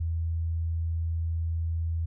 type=tone; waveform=sine; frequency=82.41 Hz; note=E2; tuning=in tune; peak=-26 dBFS; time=0-2.06 s; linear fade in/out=10 ms; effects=none